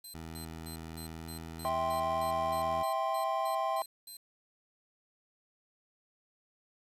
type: tone bursts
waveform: 10% pulse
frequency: 4100 Hz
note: C8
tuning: 36 cents flat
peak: -38 dBFS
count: 14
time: 0.04-4.17 s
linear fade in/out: 5 ms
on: 100 ms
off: 210 ms
type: tone with pitch glide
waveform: 15% pulse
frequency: 81 to 82.18 Hz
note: E2 to E2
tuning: -30 to -5 cents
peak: -35 dBFS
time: 0.14-2.83 s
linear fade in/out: 10 ms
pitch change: +25 cents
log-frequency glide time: 1.1-1.83 s
type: chord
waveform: triangle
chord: C major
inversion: first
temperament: just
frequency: 654.1 / 784.9 / 1046.5 Hz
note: E5 / G5 / C6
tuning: -14 / +2 / 0 cents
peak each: -32 dBFS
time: 1.65-3.82 s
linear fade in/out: 0 ms
effects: resampled to 32000 Hz + 10-bit